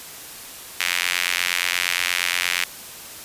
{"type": "tone with high-pass filter", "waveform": "sawtooth", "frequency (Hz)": 88.5, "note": "F2", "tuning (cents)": 23, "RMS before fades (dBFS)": -23, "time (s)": [0.8, 2.64], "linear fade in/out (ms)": 0, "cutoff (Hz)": 2200, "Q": 2, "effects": ["white hiss -38 dBFS RMS until 3.24 s", "resampled to 32000 Hz"]}